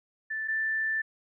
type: tone pair in turn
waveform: sine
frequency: 1760 / 1767.3 Hz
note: A6 / A6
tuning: 0 / +7 cents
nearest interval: unison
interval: 7 cents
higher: second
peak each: -30 / -26 dBFS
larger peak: second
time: 0.3-0.48 / 0.48-1.02 s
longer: second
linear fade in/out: 10 ms
effects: none